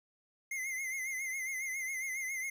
square tone with vibrato, 2093 Hz, C7, in tune, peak -36 dBFS, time 0.51-2.5 s, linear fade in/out 5 ms, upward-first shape triangle, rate 7.3 Hz, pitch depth 79 cents each way, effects 11-bit

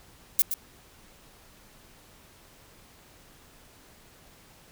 violet noise with echo, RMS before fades -20 dBFS, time 0.39-0.42 s, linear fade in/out 0 ms, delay 120 ms, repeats 1, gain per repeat -9 dB, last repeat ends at 0.54 s, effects pink hiss -55 dBFS RMS until 4.71 s

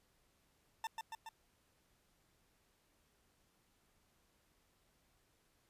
40% pulse tone with echo, 894 Hz, A5, 27 cents sharp, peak -37 dBFS, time 0.84-0.87 s, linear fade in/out 2 ms, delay 140 ms, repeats 3, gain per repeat -3 dB, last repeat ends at 1.29 s, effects pink hiss -75 dBFS RMS until 5.69 s + resampled to 32000 Hz

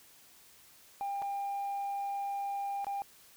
sine tone with dropouts, 799 Hz, G5, 33 cents sharp, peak -31 dBFS, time 1.01-3.02 s, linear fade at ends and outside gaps 0 ms, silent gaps 1.219-1.223 / 2.845-2.868 s, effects tanh soft clip ceiling -31 dBFS + white hiss -59 dBFS RMS until 3.36 s

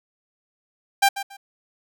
sawtooth tone with echo, 792 Hz, G5, 18 cents sharp, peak -10 dBFS, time 1.02-1.09 s, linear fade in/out 10 ms, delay 140 ms, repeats 2, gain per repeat -13 dB, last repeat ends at 1.37 s, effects none

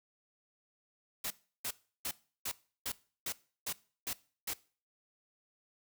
white noise bursts, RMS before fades -37 dBFS, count 9, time 1.24-4.536 s, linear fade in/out 5 ms, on 64 ms, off 340 ms, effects noise-tail reverb RT60 0.4 s tail -20 dB re dry

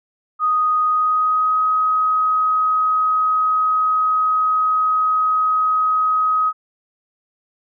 sine tone with pitch glide, 1244.5 to 1263.3 Hz, D#6 to D#6, 0 to +26 cents, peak -14 dBFS, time 0.39-6.53 s, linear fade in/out 50 ms, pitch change +26 cents, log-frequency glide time 0.86-1.6 s, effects none

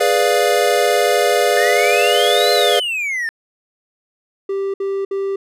square chord, G# diminished seventh, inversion none, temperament equal, 415.3 / 493.9 / 587.3 / 698.5 Hz, G#4 / B4 / D5 / F5, 0 / 0 / 0 / 0 cents, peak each -19 dBFS, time 0-2.8 s, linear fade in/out 10 ms
triangle exponential two-way sweep, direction up then down, 1766 to 4186 to 1766 Hz, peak -17 dBFS, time 1.57-3.29 s, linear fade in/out 0 ms, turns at 2.52 s
triangle tone bursts, 392 Hz, G4, in tune, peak -16 dBFS, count 3, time 4.49-5.36 s, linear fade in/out 5 ms, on 250 ms, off 60 ms
effects resampled to 32000 Hz

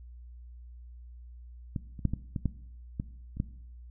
clicks, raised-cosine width 5 ms, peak -19 / -30 / -13 / -18 / -19 / -15 / -19 / -30 / -16 dBFS, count 9, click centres 1.762 / 1.992 / 2.053 / 2.136 / 2.362 / 2.457 / 2.999 / 3.37 / 3.401 s, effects noise-tail reverb RT60 0.8 s tail -18 dB re dry + added 60 Hz sine -45 dBFS peak until 3.9 s

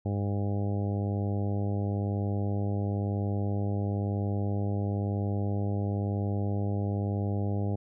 harmonic tone, 101 Hz, G#2, 48 cents flat, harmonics 1 / 2 / 3 / 4 / 5 / 6 / 7 / 8, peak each -28 / -34 / -38 / -40 / -42 / -44 / -45 / -46 dBFS, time 0.05-7.76 s, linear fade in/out 10 ms, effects none

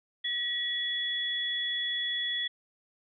sine tone pair together, 1920 / 3385 Hz, B6 / G#7, -49 / +32 cents, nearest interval minor seventh, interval 981 cents, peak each -34 / -30 dBFS, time 0.24-2.48 s, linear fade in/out 10 ms, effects none

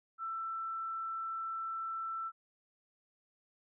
sine tone, 1333 Hz, E6, 19 cents sharp, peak -36 dBFS, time 0.18-2.32 s, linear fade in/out 50 ms, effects none

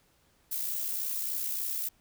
violet noise with amplitude modulation, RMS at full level -31 dBFS, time 0.51-1.89 s, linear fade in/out 10 ms, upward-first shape sine, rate 63.4 Hz, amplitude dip 45%, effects pink hiss -67 dBFS RMS until 2 s

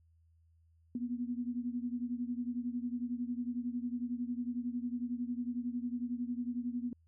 sine beating tone pair, 240 / 251 Hz, B3 / B3, -49 / +28 cents, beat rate 11 Hz, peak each -36 / -39 dBFS, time 0.95-6.93 s, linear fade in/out 2 ms, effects added 82 Hz sine -64 dBFS peak until 7.07 s

